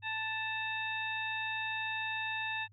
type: harmonic tone with a mistuned harmonic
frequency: 880 Hz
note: A5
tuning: in tune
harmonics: 1 / 2 / 3 / 4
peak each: -40 / -38 / -38 / -43 dBFS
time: 0.02-2.68 s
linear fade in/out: 50 ms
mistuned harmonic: 4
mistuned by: +83 cents
effects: added 101 Hz sine -58 dBFS peak until 2.72 s